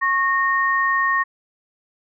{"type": "tone pair together", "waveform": "sine", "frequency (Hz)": [1095.6, 1850], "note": ["C#6", "A#6"], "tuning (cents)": [-21, -14], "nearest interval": "major sixth", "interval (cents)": 907, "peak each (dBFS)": -19, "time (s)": [0.01, 1.24], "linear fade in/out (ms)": 20, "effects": []}